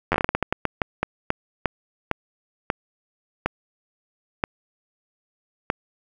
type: slowing click train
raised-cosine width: 0.5 ms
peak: -5 dBFS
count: 21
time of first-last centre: 0.12-5.701 s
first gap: 10 ms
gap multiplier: 1.29
effects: 7-bit